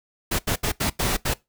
pink noise bursts at uneven times, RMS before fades -23 dBFS, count 6, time 0.31-0.39 / 0.47-0.56 / 0.63-0.72 / 0.8-0.9 / 0.99-1.17 / 1.25-1.34 s, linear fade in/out 10 ms, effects noise-tail reverb RT60 0.2 s tail -21 dB re dry

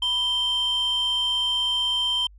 sine tone pair together, 987.8 / 3132 Hz, B5 / G7, 0 / -2 cents, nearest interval octave + minor sixth, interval 1998 cents, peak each -31 / -19 dBFS, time 0.02-2.27 s, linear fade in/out 5 ms, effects tanh soft clip ceiling -19 dBFS + added 50 Hz sine -46 dBFS peak until 2.38 s

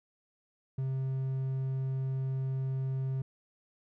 triangle tone, 132.7 Hz, C3, 25 cents sharp, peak -28 dBFS, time 0.78-3.22 s, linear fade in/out 5 ms, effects none

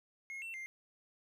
triangle tone with pitch steps, 2159 / 2701 / 2101 Hz, C#7 / E7 / C7, -46 / +42 / +7 cents, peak -40 dBFS, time 0.3-0.66 s, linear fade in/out 0 ms, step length 120 ms, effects none

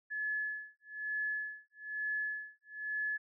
sine tone with tremolo, 1712 Hz, A6, 48 cents flat, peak -32 dBFS, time 0.1-3.18 s, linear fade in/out 20 ms, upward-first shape sine, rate 1.1 Hz, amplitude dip 100%, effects none

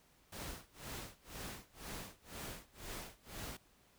pink noise with tremolo, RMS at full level -45 dBFS, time 0.32-3.57 s, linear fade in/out 5 ms, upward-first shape sine, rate 2 Hz, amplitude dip 100%, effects pink hiss -69 dBFS RMS until 3.98 s

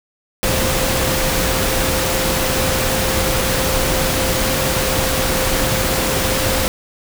sine tone in noise, 523.3 Hz, C5, in tune, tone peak -23 dBFS, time 0.43-6.68 s, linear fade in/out 0 ms, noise pink, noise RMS -18 dBFS, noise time 0.43-6.68 s, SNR -8 dB, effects none

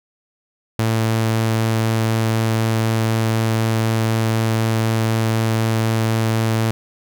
sawtooth tone, 112 Hz, A2, 31 cents sharp, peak -12 dBFS, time 0.79-6.71 s, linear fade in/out 0 ms, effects none

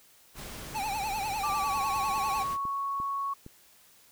pink noise, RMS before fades -42 dBFS, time 0.34-2.58 s, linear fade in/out 50 ms
square tone with vibrato, 826 Hz, G#5, 10 cents flat, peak -31 dBFS, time 0.74-2.44 s, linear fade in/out 20 ms, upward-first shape triangle, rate 10 Hz, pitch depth 150 cents each way
sine tone with pitch glide, 1174.7 to 1108.8 Hz, D6 to C#6, 0 to 0 cents, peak -29 dBFS, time 1.43-3.34 s, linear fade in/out 10 ms, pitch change -100 cents, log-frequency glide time 1.54-1.8 s
clicks, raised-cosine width 3 ms, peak -31 dBFS, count 4, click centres 2.18 / 2.653 / 3.001 / 3.464 s
effects white hiss -59 dBFS RMS until 4.11 s

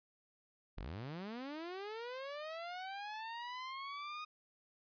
sawtooth linear sweep, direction up, 33.28 to 1244.5 Hz, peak -39 dBFS, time 0.77-4.25 s, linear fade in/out 10 ms, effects resampled to 11025 Hz

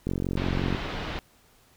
click train, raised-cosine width 3 ms, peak -15 dBFS, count 32, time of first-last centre 0.07-0.748 s, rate 45.7 Hz
pink low-pass noise, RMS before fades -33 dBFS, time 0.37-1.19 s, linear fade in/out 0 ms, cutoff 3900 Hz, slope 24 dB/octave
effects pink hiss -60 dBFS RMS until 1.76 s

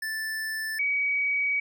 square / sine tone pair in turn, 1760 / 2266 Hz, A6 / C#7, 0 / +37 cents, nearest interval major third, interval 437 cents, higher second, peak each -30 / -23 dBFS, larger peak second, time 0.02-0.79 / 0.79-1.6 s, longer second, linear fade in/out 5 ms, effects none

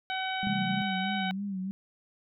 harmonic tone, 756 Hz, F#5, 37 cents sharp, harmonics 1 / 2 / 3 / 4 / 5, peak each -33 / -36 / -38 / -39 / -40 dBFS, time 0.1-1.31 s, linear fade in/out 0 ms
sine tone with vibrato, 194.3 Hz, G3, 15 cents flat, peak -31 dBFS, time 0.43-1.71 s, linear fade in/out 0 ms, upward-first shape sine, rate 3.2 Hz, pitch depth 76 cents each way
sine chord, A minor seventh, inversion first, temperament just, 132 / 165 / 198 / 220 Hz, C3 / E3 / G3 / A3, +16 / +2 / +18 / 0 cents, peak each -38 dBFS, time 0.47-0.82 s, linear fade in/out 0 ms
effects none

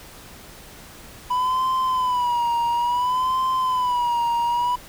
triangle tone with vibrato, 987.8 Hz, B5, in tune, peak -17 dBFS, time 1.3-4.76 s, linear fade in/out 10 ms, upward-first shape sine, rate 0.58 Hz, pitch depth 85 cents each way, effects pink hiss -43 dBFS RMS until 4.88 s

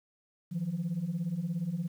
sine beating tone pair, 159 / 176 Hz, D#3 / F3, +38 / +14 cents, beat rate 17 Hz, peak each -34 / -31 dBFS, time 0.51-1.88 s, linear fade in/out 20 ms, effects tanh soft clip ceiling -26 dBFS + 10-bit

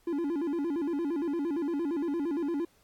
triangle tone with vibrato, 311.1 Hz, D#4, in tune, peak -26 dBFS, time 0.07-2.65 s, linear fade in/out 5 ms, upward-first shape square, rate 8.7 Hz, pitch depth 160 cents each way, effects pink hiss -66 dBFS RMS until 2.83 s + AAC 64 kbps

